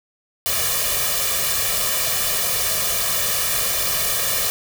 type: noise with comb filter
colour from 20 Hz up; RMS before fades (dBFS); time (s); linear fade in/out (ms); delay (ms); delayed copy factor
white; -21; 0.46-4.5; 0; 1.7; +0.9
effects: none